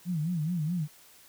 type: tone with vibrato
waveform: sine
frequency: 164.5 Hz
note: E3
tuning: 3 cents flat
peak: -27 dBFS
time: 0.05-0.88 s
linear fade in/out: 50 ms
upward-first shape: sine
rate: 4.7 Hz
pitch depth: 170 cents each way
effects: white hiss -56 dBFS RMS until 1.28 s